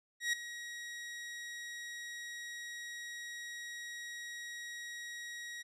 sawtooth tone with ADSR envelope, 1900 Hz, A#6, 33 cents sharp, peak -25 dBFS, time 0.2-5.63 s, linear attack 130 ms, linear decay 6 ms, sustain -14 dB, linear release 18 ms, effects low-pass 9000 Hz 12 dB/octave

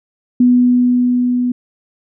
sine tone with level ramp, 246.9 Hz, B3, in tune, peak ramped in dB -6 to -13 dBFS, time 0.4-1.52 s, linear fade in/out 5 ms, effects none

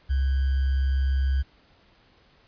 sine tone with sample-and-hold, 67.1 Hz, C2, 44 cents sharp, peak -20 dBFS, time 0.09-1.43 s, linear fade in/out 20 ms, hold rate 1575 Hz, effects pink hiss -59 dBFS RMS until 2.47 s + resampled to 11025 Hz

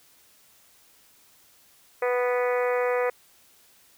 harmonic tone, 246.9 Hz, B3, in tune, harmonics 2 / 3 / 4 / 5 / 6 / 7 / 8 / 9 / 10, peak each -23 / -33 / -34 / -34 / -39 / -38 / -35 / -40 / -43 dBFS, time 2.02-3.1 s, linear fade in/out 5 ms, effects white hiss -58 dBFS RMS until 3.97 s

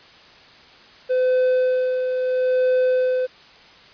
triangle tone with tremolo, 509 Hz, C5, 48 cents flat, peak -13 dBFS, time 1.09-3.27 s, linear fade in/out 20 ms, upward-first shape sine, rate 0.75 Hz, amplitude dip 45%, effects white hiss -47 dBFS RMS until 3.93 s + resampled to 11025 Hz

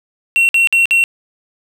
triangle tone bursts, 2727 Hz, F7, 42 cents flat, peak -7 dBFS, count 4, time 0.36-1.039 s, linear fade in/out 0 ms, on 130 ms, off 53 ms, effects none

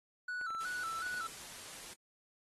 triangle tone with vibrato, 1400 Hz, F6, 4 cents sharp, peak -35 dBFS, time 0.28-1.27 s, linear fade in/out 5 ms, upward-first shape square, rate 2.7 Hz, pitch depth 90 cents each way
clicks, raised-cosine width 0.5 ms, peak -38 dBFS, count 9, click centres 0.413 / 0.505 / 0.549 / 0.834 / 0.929 / 0.991 / 1.066 / 1.142 / 1.18 s
white noise, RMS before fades -48 dBFS, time 0.6-1.94 s, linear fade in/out 10 ms
effects low-pass 11000 Hz 12 dB/octave + AAC 32 kbps

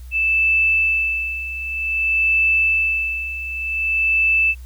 sine tone with tremolo, 2637 Hz, E7, in tune, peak -13 dBFS, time 0.11-4.55 s, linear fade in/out 50 ms, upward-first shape sine, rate 0.53 Hz, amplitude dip 75%, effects added 62 Hz sine -33 dBFS peak until 4.65 s + white hiss -53 dBFS RMS until 4.65 s

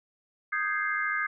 sine chord, Ab major seventh, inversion second, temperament equal with one note detuned, 1238.1 / 1568 / 1661.2 / 2093 Hz, Eb6 / G6 / Ab6 / C7, -9 / 0 / 0 / 0 cents, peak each -32 dBFS, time 0.52-1.27 s, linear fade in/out 10 ms, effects none

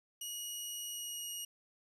15% pulse tone with pitch glide, 2900 to 2878 Hz, F#7 to F#7, -35 to -49 cents, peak -33 dBFS, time 0.21-1.45 s, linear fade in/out 5 ms, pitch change -14 cents, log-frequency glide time 0.94-1.29 s, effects resampled to 32000 Hz + 11-bit

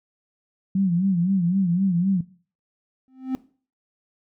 sine tone with vibrato, 182.8 Hz, F#3, 21 cents flat, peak -18 dBFS, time 0.75-2.21 s, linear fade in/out 5 ms, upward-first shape sine, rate 3.9 Hz, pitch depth 130 cents each way
triangle tone with exponential growth, 260.6 Hz, C4, 7 cents flat, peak -17 dBFS, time 3.08-3.35 s, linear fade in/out 0 ms, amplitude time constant 58 ms
effects noise-tail reverb RT60 0.4 s tail -18 dB re dry

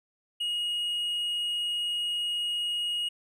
triangle tone, 2881 Hz, F#7, 47 cents flat, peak -26 dBFS, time 0.4-3.09 s, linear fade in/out 10 ms, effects none

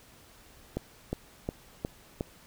click train, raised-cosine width 2 ms, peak -17 dBFS, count 5, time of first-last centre 0.77-2.209 s, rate 2.78 Hz, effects pink hiss -56 dBFS RMS until 2.46 s

